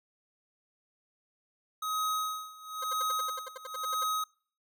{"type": "tone with tremolo", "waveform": "square", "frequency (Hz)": 1265, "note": "D#6", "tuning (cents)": 28, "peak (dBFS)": -29, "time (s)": [1.82, 4.24], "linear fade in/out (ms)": 5, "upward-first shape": "sine", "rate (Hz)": 1, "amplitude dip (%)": 90}
{"type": "tone bursts", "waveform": "20% pulse", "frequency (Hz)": 523.3, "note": "C5", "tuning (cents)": 0, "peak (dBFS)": -34, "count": 14, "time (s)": [2.82, 4.037], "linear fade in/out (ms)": 5, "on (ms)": 21, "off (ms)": 71}
{"effects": ["noise-tail reverb RT60 0.5 s tail -25 dB re dry"]}